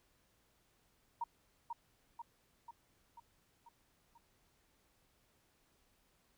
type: tone with echo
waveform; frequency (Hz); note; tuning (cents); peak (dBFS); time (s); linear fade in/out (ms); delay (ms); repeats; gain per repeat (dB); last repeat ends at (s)
sine; 936; A#5; +7; -35; 1.21-1.24; 5; 490; 6; -4; 4.18
effects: pink hiss -74 dBFS RMS until 6.37 s